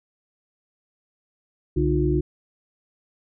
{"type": "tone cluster", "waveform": "sine", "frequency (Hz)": [65.3, 144.2, 307.4, 356.8], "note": ["C2", "D3", "D#4", "F4"], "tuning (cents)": [-3, -31, -21, 37], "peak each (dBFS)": [-24, -24, -25, -23], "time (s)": [1.76, 2.21], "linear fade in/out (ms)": 10, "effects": []}